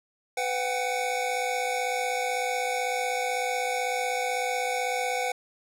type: tone cluster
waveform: square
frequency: 501 / 732 / 788 / 2238 Hz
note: B4 / F#5 / G5 / C#7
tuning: +25 / -19 / +9 / +16 cents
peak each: -32 / -32 / -33 / -34 dBFS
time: 0.37-5.32 s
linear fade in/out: 5 ms
effects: low-pass 12000 Hz 12 dB/octave